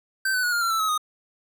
square tone with pitch steps, 1551 / 1502.5 / 1455.5 / 1410 / 1365.9 / 1323.2 / 1281.8 / 1241.7 Hz, G6 / F#6 / F#6 / F6 / F6 / E6 / E6 / D#6, -19 / +26 / -29 / +16 / -39 / +6 / -49 / -4 cents, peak -22 dBFS, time 0.25-0.978 s, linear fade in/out 5 ms, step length 91 ms, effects none

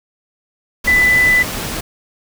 sine tone in noise, 1995 Hz, B6, 17 cents sharp, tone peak -9 dBFS, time 0.87-1.43 s, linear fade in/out 10 ms, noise pink, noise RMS -23 dBFS, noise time 0.84-1.81 s, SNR +11 dB, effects none

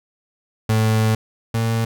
35% pulse tone pair in turn, 110 / 113.75 Hz, A2 / A#2, 0 / -42 cents, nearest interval minor second, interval 58 cents, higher second, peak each -13 / -16 dBFS, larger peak first, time 0.69-1.15 / 1.54-1.85 s, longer first, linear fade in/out 5 ms, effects none

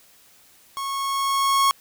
45% pulse tone with level ramp, 1097 Hz, C#6, 18 cents flat, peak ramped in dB -27 to -15 dBFS, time 0.77-1.71 s, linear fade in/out 0 ms, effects white hiss -54 dBFS RMS until 1.8 s

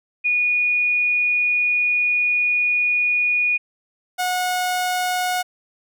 sine / sawtooth tone pair in turn, 2455 / 728.4 Hz, D#7 / F#5, -24 / -27 cents, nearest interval octave + major sixth, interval 2103 cents, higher first, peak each -16 dBFS, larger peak neither, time 0.24-3.58 / 4.18-5.43 s, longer first, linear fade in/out 20 ms, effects none

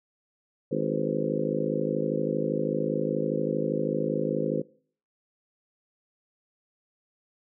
harmonic tone with a mistuned harmonic, 52.5 Hz, G#1, 19 cents sharp, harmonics 3 / 4 / 5 / 6 / 7 / 8 / 9 / 10, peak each -33 / -33 / -33 / -33 / -33 / -33 / -33 / -33 dBFS, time 0.71-4.62 s, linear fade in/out 10 ms, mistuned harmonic 9, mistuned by +69 cents, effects noise-tail reverb RT60 0.5 s tail -22 dB re dry

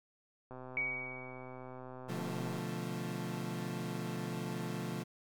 click train, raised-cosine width 1 ms, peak -34 dBFS, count 267, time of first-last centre 0.51-2.588 s, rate 128 Hz
sine tone with exponential decay, 2258 Hz, C#7, 31 cents sharp, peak -30 dBFS, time 0.77-1.79 s, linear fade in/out 1 ms, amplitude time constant 220 ms
30% pulse chord, B half-diminished seventh, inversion none, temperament equal with one note detuned, 125.48 / 146.83 / 174.61 / 220 Hz, B2 / D3 / F3 / A3, +28 / 0 / 0 / 0 cents, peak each -40 / -43 / -38 / -41 dBFS, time 2.08-5.04 s, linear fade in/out 20 ms
effects none

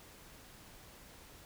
silence, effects pink hiss -56 dBFS RMS until 1.45 s

